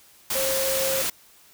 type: tone in noise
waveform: sine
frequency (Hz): 534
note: C5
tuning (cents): +35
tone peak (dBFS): -25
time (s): 0.35-1.02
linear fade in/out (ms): 5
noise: white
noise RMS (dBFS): -26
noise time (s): 0.3-1.1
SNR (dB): -2
effects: white hiss -54 dBFS RMS until 1.53 s